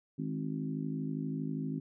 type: harmonic tone with a mistuned harmonic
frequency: 52.5 Hz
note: G#1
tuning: 19 cents sharp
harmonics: 3 / 4 / 5 / 6 / 7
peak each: -37 / -40 / -37 / -47 / -48 dBFS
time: 0.18-1.8 s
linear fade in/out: 10 ms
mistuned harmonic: 6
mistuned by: -17 cents
effects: none